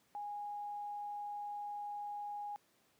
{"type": "tone", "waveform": "sine", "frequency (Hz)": 824, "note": "G#5", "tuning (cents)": -14, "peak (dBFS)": -40, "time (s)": [0.15, 2.56], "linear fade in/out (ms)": 0, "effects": ["pink hiss -72 dBFS RMS until 2.99 s", "high-pass 150 Hz 12 dB/octave"]}